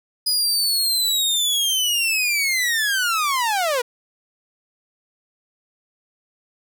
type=linear sweep; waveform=sawtooth; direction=down; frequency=4985 to 466.2 Hz; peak=-15 dBFS; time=0.26-3.82 s; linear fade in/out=10 ms; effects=none